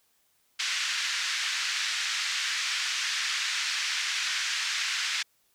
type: band-pass noise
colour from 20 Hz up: pink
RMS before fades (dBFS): -30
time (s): 0.59-5.23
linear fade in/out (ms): 10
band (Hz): 1600 to 6400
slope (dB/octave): 24
effects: white hiss -69 dBFS RMS until 5.54 s